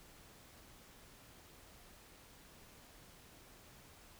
silence, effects pink hiss -60 dBFS RMS until 4.19 s

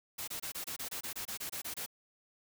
white noise bursts, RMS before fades -40 dBFS, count 14, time 0.18-1.863 s, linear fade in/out 10 ms, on 97 ms, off 25 ms, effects none

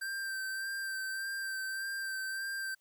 square tone with vibrato, 1568 Hz, G6, in tune, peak -36 dBFS, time 0.01-2.75 s, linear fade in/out 10 ms, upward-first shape sine, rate 1.7 Hz, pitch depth 22 cents each way, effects white hiss -75 dBFS RMS until 2.8 s

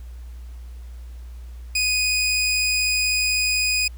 20% pulse tone, 2489 Hz, D#7, in tune, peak -14 dBFS, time 1.75-3.88 s, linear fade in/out 5 ms, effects added 60 Hz sine -34 dBFS peak until 3.97 s + pink hiss -56 dBFS RMS until 3.97 s

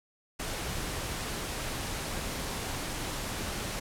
pink noise, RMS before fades -35 dBFS, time 0.39-3.8 s, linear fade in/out 10 ms, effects low-pass 12000 Hz 12 dB/octave

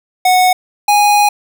square tone pair in turn, 736 / 826.1 Hz, F#5 / G#5, -9 / -9 cents, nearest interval major second, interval 200 cents, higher second, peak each -8 dBFS, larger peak neither, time 0.25-0.53 / 0.88-1.29 s, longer second, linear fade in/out 5 ms, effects none

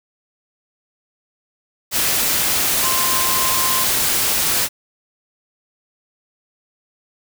sine tone in noise, 1046 Hz, C6, 1 cent flat, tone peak -23 dBFS, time 2.81-3.87 s, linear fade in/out 50 ms, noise white, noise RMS -18 dBFS, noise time 1.91-4.69 s, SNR -8 dB, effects none

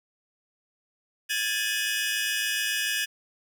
sawtooth tone cluster, 1643 / 1750 / 2520 / 2920 Hz, G#6 / A6 / D#7 / F#7, -19 / -10 / +21 / -24 cents, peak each -28 dBFS, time 1.29-3.06 s, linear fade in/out 20 ms, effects none

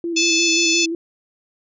sine tone with vibrato, 334 Hz, E4, 23 cents sharp, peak -21 dBFS, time 0.04-0.95 s, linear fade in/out 2 ms, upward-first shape square, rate 5.7 Hz, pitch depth 29 cents each way
harmonic tone, 870 Hz, A5, 20 cents flat, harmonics 3 / 4 / 5 / 6 / 7 / 8, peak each -19 / -23 / -25 / -23 / -23 / -25 dBFS, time 0.16-0.86 s, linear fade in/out 10 ms
effects none

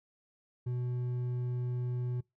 sine tone with hard clipping, 123.47 Hz, B2, in tune, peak -33 dBFS, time 0.66-2.21 s, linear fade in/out 10 ms, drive 5 dB, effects noise-tail reverb RT60 0.2 s tail -24 dB re dry

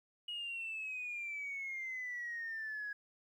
sine exponential sweep, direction down, 2900 to 1658 Hz, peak -38 dBFS, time 0.28-2.93 s, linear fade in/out 5 ms, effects tanh soft clip ceiling -35 dBFS + 12-bit

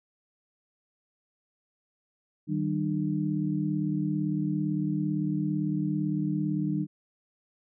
sine tone cluster, 154.4 / 192.2 / 301.7 Hz, D#3 / G3 / D4, -13 / -34 / +47 cents, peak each -30 dBFS, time 2.47-6.87 s, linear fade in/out 50 ms, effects none

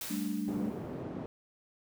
white noise with exponential decay, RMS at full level -38 dBFS, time 0.01-1.03 s, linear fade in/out 2 ms, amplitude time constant 220 ms
sine chord, G suspended second, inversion none, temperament equal, 196 / 220 / 293.7 Hz, G3 / A3 / D4, 0 / 0 / 0 cents, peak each -36 dBFS, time 0.1-0.71 s, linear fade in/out 10 ms
white band-pass noise, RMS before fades -40 dBFS, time 0.48-1.26 s, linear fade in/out 0 ms, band 110 to 360 Hz, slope 12 dB/octave
effects none

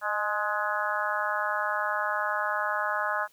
harmonic tone with a mistuned harmonic, 210 Hz, G#3, 19 cents sharp, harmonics 3 / 4 / 5 / 6 / 7 / 8, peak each -34 / -34 / -33 / -32 / -32 / -34 dBFS, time 0.01-3.28 s, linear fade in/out 50 ms, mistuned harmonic 3, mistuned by -35 cents, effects white hiss -62 dBFS RMS until 3.32 s

